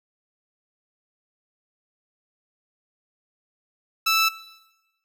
15% pulse tone, 1318.5 Hz, E6, in tune, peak -12 dBFS, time 4.06-4.29 s, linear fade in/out 10 ms, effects noise-tail reverb RT60 1.0 s tail -17 dB re dry

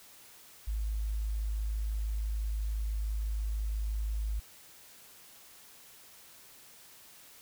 sine tone, 53 Hz, G#1, 36 cents sharp, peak -30 dBFS, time 0.67-4.4 s, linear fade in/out 10 ms, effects white hiss -55 dBFS RMS until 7.41 s

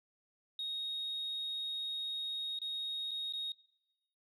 sine tone with dropouts, 3744 Hz, A#7, 7 cents sharp, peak -35 dBFS, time 0.59-3.52 s, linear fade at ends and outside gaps 2 ms, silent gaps 2.589-2.616 / 3.11-3.114 / 3.325-3.335 s, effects noise-tail reverb RT60 0.9 s tail -22 dB re dry + tanh soft clip ceiling -33 dBFS

